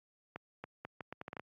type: accelerating click train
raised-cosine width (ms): 0.5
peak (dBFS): -27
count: 10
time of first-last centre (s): 0.36-1.396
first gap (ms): 280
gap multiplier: 0.75
effects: high-pass 100 Hz 12 dB/octave + AAC 48 kbps